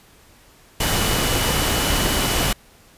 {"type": "tone in noise", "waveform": "sine", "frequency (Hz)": 2960, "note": "F#7", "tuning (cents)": 0, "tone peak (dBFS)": -29, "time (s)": [0.8, 2.53], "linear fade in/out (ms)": 5, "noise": "pink", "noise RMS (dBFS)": -20, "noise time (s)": [0.8, 2.53], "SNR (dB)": -12, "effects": ["pink hiss -51 dBFS RMS until 2.97 s", "resampled to 32000 Hz"]}